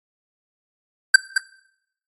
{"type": "tone with echo", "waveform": "square", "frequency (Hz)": 1559, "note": "G6", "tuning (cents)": -10, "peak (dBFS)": -5, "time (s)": [1.14, 1.16], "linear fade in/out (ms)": 5, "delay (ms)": 220, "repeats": 1, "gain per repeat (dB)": -9, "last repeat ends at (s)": 1.38, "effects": ["noise-tail reverb RT60 0.7 s tail -18 dB re dry", "AAC 32 kbps"]}